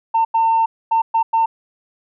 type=tone bursts at uneven times; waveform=sine; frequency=904 Hz; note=A5; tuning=47 cents sharp; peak=-11 dBFS; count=5; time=0.14-0.25 / 0.34-0.66 / 0.91-1.02 / 1.14-1.23 / 1.33-1.46 s; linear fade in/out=10 ms; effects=tanh soft clip ceiling -9 dBFS